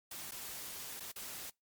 white noise with dropouts, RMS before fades -45 dBFS, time 0.11-1.5 s, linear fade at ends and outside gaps 5 ms, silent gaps 0.311-0.318 / 0.997-1.004 / 1.118-1.159 s, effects noise-tail reverb RT60 0.2 s tail -25 dB re dry + MP3 96 kbps

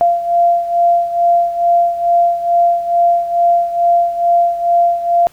sine beating tone pair, 690 / 692.3 Hz, F5 / F5, -21 / -15 cents, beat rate 2.3 Hz, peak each -11 / -16 dBFS, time 0.01-5.27 s, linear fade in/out 0 ms, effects pink hiss -48 dBFS RMS until 5.32 s

